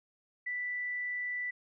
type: tone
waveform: sine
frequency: 1975.5 Hz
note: B6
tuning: in tune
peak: -33 dBFS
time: 0.46-1.51 s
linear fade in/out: 10 ms
effects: none